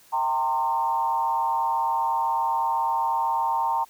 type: tone with frequency modulation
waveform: sine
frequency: 917 Hz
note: A#5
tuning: 29 cents flat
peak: -21 dBFS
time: 0.12-3.85 s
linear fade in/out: 20 ms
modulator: 136 Hz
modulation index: 0.85
effects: white hiss -55 dBFS RMS until 3.89 s